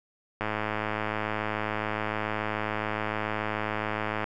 click train, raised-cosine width 0.5 ms, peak -14 dBFS, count 411, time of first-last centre 0.41-4.242 s, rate 107 Hz, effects none

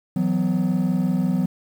triangle chord, E suspended second, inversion none, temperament equal with one note detuned, 164.81 / 185 / 250.8 Hz, E3 / F#3 / B3, 0 / 0 / +27 cents, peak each -22 / -18 / -22 dBFS, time 0.16-1.46 s, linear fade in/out 5 ms, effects tanh soft clip ceiling -11 dBFS + 8-bit

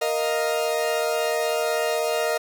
40% pulse chord, Bb suspended fourth, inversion none, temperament equal, 466.2 / 622.3 / 698.5 Hz, Bb4 / Eb5 / F5, 0 / 0 / 0 cents, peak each -25 / -24 / -28 dBFS, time 0.01-2.38 s, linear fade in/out 10 ms, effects none

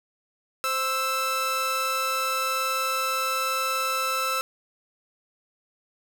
sawtooth tone pair together, 523.2 / 1318.5 Hz, C5 / E6, 0 / 0 cents, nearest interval octave + major third, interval 1600 cents, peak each -28 / -21 dBFS, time 0.64-4.41 s, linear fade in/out 0 ms, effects none

